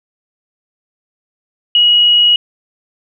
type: tone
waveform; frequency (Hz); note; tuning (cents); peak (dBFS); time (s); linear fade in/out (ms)
sine; 2904; F#7; -33; -6; 1.75-2.36; 2
effects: none